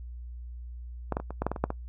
clicks, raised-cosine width 1 ms, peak -14 / -14 / -22 / -23 / -14 / -12 / -16 / -21 / -10 / -17 dBFS, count 10, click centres 1.123 / 1.169 / 1.2 / 1.306 / 1.42 / 1.466 / 1.516 / 1.562 / 1.64 / 1.704 s, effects noise-tail reverb RT60 0.1 s tail -22 dB re dry + added 60 Hz sine -38 dBFS peak until 1.88 s

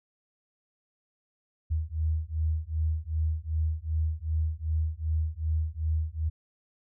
sine beating tone pair, 77.78 / 80.38 Hz, D#2 / E2, 0 / -43 cents, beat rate 2.6 Hz, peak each -29 dBFS, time 1.7-6.3 s, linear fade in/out 20 ms, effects none

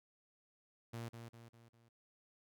sawtooth tone with echo, 116.54 Hz, A#2, in tune, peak -39 dBFS, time 0.93-1.09 s, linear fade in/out 10 ms, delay 200 ms, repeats 4, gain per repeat -6 dB, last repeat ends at 1.89 s, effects none

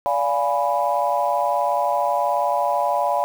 sine chord, D diminished seventh, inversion none, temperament equal with one note detuned, 579.9 / 698.5 / 830.6 / 987.8 Hz, D5 / F5 / Ab5 / Cb6, -22 / 0 / 0 / 0 cents, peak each -23 dBFS, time 0.06-3.24 s, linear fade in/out 0 ms, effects tanh soft clip ceiling -7 dBFS + 7-bit

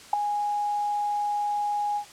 sine tone with ADSR envelope, 827 Hz, G#5, 8 cents flat, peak -13 dBFS, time 0.13-2.05 s, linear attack 5 ms, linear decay 4 ms, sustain -11 dB, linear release 84 ms, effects white hiss -47 dBFS RMS until 2.12 s + low-pass 8000 Hz 12 dB/octave

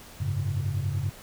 sine chord, F# suspended second, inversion none, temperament equal with one note detuned, 93.41 / 103.83 / 138.59 Hz, F#2 / G#2 / C#3, +17 / 0 / 0 cents, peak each -29 dBFS, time 0.2-1.1 s, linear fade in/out 10 ms, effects tanh soft clip ceiling -19 dBFS + pink hiss -47 dBFS RMS until 1.22 s

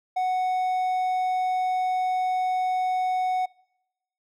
triangle tone, 740 Hz, F#5, in tune, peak -20 dBFS, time 0.16-3.46 s, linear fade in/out 10 ms, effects noise-tail reverb RT60 0.9 s tail -25 dB re dry

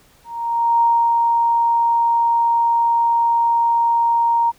sine tone with ADSR envelope, 932.3 Hz, A#5, in tune, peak -11 dBFS, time 0.24-4.52 s, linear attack 570 ms, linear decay 290 ms, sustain -2 dB, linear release 30 ms, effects pink hiss -53 dBFS RMS until 4.58 s

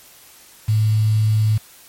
sine tone with quantisation, 108.3 Hz, A2, 27 cents flat, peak -13 dBFS, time 0.68-1.58 s, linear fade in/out 10 ms, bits 6, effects white hiss -46 dBFS RMS until 1.88 s + MP3 64 kbps

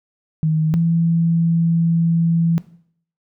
sine tone pair in turn, 157.1 / 166.74 Hz, D#3 / E3, +17 / +20 cents, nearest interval minor second, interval 103 cents, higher second, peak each -14 dBFS, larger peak neither, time 0.43-0.74 / 0.74-2.58 s, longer second, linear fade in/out 0 ms, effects noise-tail reverb RT60 0.6 s tail -17 dB re dry

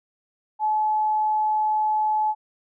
sine tone, 858 Hz, A5, 44 cents flat, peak -19 dBFS, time 0.59-2.35 s, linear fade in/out 50 ms, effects none

